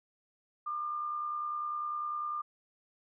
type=tone with amplitude modulation; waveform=sine; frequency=1200 Hz; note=D6; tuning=37 cents sharp; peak=-31 dBFS; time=0.66-2.42 s; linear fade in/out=10 ms; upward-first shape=sine; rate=70 Hz; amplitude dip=40%; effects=none